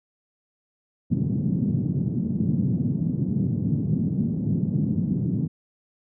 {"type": "band-pass noise", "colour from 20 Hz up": "white", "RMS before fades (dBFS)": -24, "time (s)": [1.1, 5.48], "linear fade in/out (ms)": 20, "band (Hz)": [120, 210], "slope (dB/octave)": 24, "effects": []}